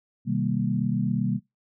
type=chord; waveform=sine; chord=C minor seventh; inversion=none; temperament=equal with one note detuned; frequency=127.68 / 155.56 / 196 / 233.1 Hz; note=C3 / Eb3 / G3 / Bb3; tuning=-42 / 0 / 0 / 0 cents; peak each=-28 / -30 / -27 / -28 dBFS; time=0.25-1.4 s; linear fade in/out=50 ms; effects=noise-tail reverb RT60 0.2 s tail -23 dB re dry